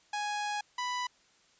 sawtooth tone pair in turn, 831 / 990.5 Hz, G#5 / B5, +1 / +5 cents, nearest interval minor third, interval 304 cents, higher second, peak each -28 dBFS, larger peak neither, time 0.13-0.61 / 0.78-1.07 s, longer first, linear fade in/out 5 ms, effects white hiss -65 dBFS RMS until 1.59 s + resampled to 16000 Hz

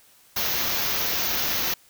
white band-stop noise, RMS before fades -25 dBFS, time 0.36-1.74 s, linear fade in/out 5 ms, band 6600 to 12000 Hz, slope 96 dB/octave, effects white hiss -56 dBFS RMS until 1.89 s

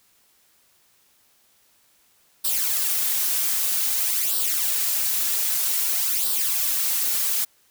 blue noise with flanger, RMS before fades -23 dBFS, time 2.44-7.45 s, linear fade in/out 10 ms, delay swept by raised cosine 0.22 to 5.12 ms, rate 0.52 Hz, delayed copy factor +0.65, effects white hiss -61 dBFS RMS until 7.7 s

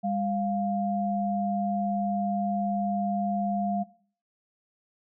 sine tone pair together, 201.3 / 700 Hz, G3 / F5, +46 / +4 cents, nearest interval octave + minor seventh, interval 2158 cents, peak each -28 dBFS, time 0.03-3.84 s, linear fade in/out 20 ms, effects noise-tail reverb RT60 0.5 s tail -19 dB re dry

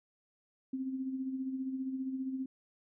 sine tone with tremolo, 263.1 Hz, C4, 10 cents sharp, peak -32 dBFS, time 0.73-2.46 s, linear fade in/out 5 ms, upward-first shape sine, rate 15 Hz, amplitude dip 50%, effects none

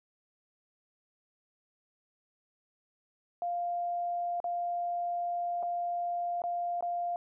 sine tone with dropouts, 698.5 Hz, F5, in tune, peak -30 dBFS, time 3.42-7.16 s, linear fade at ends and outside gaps 1 ms, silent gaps 4.402-4.442 / 5.627-5.631 / 6.419-6.438 / 6.808-6.825 s, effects none

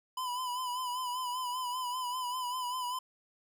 square tone with vibrato, 1000 Hz, B5, 21 cents sharp, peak -34 dBFS, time 0.17-2.99 s, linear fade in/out 5 ms, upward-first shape sine, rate 5.1 Hz, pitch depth 49 cents each way, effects none

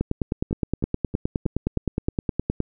two click trains, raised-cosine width 3 ms, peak -9 / -18 dBFS, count 26 / 6, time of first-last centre 0.01-2.603 / 0.51-2.087 s, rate 9.64 / 3.17 Hz, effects none

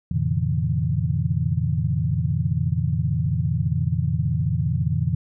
sine tone cluster, 87.5 / 112.7 / 131.8 / 146.7 / 165 Hz, F2 / A2 / C3 / D3 / E3, +4 / +42 / +13 / -2 / +2 cents, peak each -26 dBFS, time 0.11-5.15 s, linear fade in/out 5 ms, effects none

